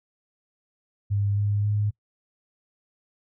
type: tone with pitch steps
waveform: sine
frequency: 101.2 / 102.67 / 104.17 Hz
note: G#2 / G#2 / G#2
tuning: -44 / -19 / +6 cents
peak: -21 dBFS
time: 1.1-1.91 s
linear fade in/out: 20 ms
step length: 270 ms
effects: noise-tail reverb RT60 0.1 s tail -23 dB re dry